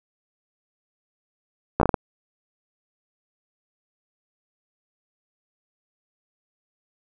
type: slowing click train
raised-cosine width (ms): 1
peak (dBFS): -4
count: 6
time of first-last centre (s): 1.8-1.942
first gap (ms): 13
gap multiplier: 1.4
effects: none